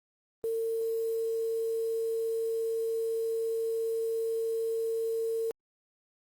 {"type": "tone with quantisation", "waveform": "sine", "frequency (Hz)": 452.9, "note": "A#4", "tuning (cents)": -50, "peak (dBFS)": -28, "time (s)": [0.44, 5.51], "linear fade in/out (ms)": 0, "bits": 8, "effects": ["Opus 24 kbps"]}